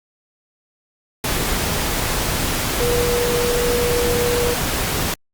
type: tone in noise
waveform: sine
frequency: 482.6 Hz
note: B4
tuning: 40 cents flat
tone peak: -18 dBFS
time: 2.8-4.54 s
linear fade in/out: 2 ms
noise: pink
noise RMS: -21 dBFS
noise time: 1.24-5.14 s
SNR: 0 dB
effects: Opus 48 kbps